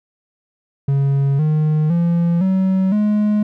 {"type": "tone with pitch steps", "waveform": "triangle", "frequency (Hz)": [138.59, 153.78, 170.62, 189.32, 210.1], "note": ["C#3", "D#3", "F3", "F#3", "G#3"], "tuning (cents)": [0, -20, -40, 40, 20], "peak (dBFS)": -11, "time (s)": [0.88, 3.43], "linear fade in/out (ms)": 5, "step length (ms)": 510, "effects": []}